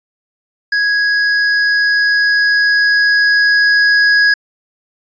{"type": "tone with level ramp", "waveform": "square", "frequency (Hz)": 1661.2, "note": "G#6", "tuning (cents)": 0, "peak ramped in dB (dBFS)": [-12, -8], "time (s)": [0.72, 4.34], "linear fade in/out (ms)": 5, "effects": ["resampled to 16000 Hz"]}